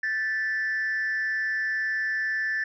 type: tone with frequency modulation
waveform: sine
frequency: 1760 Hz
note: A6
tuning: in tune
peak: -23 dBFS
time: 0.03-2.64 s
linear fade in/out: 5 ms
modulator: 198 Hz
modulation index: 0.43
effects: tanh soft clip ceiling -22 dBFS